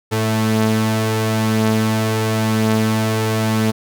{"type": "tone pair together", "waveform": "sawtooth", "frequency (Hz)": [109.52, 220], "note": ["A2", "A3"], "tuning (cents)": [-8, 0], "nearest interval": "octave", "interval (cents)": 1208, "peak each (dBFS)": -14, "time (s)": [0.11, 3.72], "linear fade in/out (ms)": 20, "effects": []}